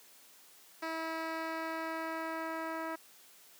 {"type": "tone with low-pass filter sweep", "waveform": "10% pulse", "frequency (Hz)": 323.8, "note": "E4", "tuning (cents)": -31, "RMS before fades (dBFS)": -38, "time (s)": [0.82, 2.96], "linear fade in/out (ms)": 10, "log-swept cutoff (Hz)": [4300, 1800], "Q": 0.74, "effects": ["white hiss -59 dBFS RMS until 3.59 s", "high-pass 200 Hz 12 dB/octave"]}